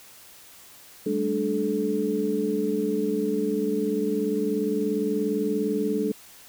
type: tone cluster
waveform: sine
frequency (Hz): 197.2 / 217.4 / 294.4 / 432.2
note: G3 / A3 / D4 / A4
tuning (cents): +11 / -21 / +4 / -31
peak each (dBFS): -30 / -30 / -28 / -26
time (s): 1.06-6.12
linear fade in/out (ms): 5
effects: white hiss -49 dBFS RMS until 6.48 s